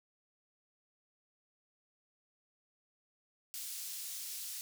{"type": "high-pass noise", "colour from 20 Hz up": "pink", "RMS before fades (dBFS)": -43, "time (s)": [3.54, 4.61], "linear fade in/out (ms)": 0, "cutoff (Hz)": 5500, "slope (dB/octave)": 12, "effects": []}